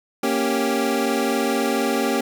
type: chord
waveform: 25% pulse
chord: G diminished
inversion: first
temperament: equal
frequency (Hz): 233.1 / 277.2 / 392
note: Bb3 / Db4 / G4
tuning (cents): 0 / 0 / 0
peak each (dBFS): -20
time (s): 0.23-2.21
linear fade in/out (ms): 5
effects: none